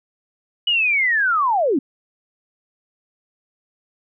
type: linear sweep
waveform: sine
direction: down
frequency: 2960 to 239.8 Hz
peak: -15 dBFS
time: 0.67-1.79 s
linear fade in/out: 5 ms
effects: none